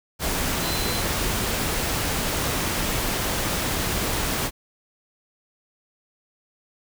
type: tone in noise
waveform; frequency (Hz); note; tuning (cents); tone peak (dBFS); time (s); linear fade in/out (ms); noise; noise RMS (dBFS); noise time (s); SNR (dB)
sine; 4062; B7; +48; -32; 0.6-1.03; 50; pink; -25; 0.19-4.51; -10
effects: none